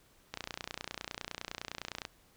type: click train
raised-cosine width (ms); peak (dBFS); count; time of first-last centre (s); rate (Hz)
0.2; -20; 52; 0.34-2.051; 29.8
effects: pink hiss -65 dBFS RMS until 2.36 s